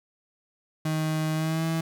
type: tone with pitch glide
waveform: 35% pulse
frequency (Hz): 156.8 to 162.8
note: D#3 to E3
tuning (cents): +14 to -21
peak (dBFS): -23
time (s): 0.85-1.81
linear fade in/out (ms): 5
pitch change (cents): +65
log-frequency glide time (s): 1.34-1.65
effects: none